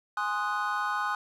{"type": "chord", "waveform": "triangle", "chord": "Ab dominant seventh", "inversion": "none", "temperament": "equal", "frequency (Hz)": [830.6, 1046.5, 1244.5, 1480], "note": ["Ab5", "C6", "Eb6", "Gb6"], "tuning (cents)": [0, 0, 0, 0], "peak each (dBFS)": [-32, -32, -30, -31], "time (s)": [0.17, 1.15], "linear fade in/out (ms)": 2, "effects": []}